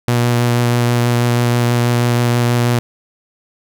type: tone with vibrato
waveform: sawtooth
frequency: 120.3 Hz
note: B2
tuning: 45 cents flat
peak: -8 dBFS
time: 0.08-2.79 s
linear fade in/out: 0 ms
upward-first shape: sine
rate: 6.2 Hz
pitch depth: 12 cents each way
effects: none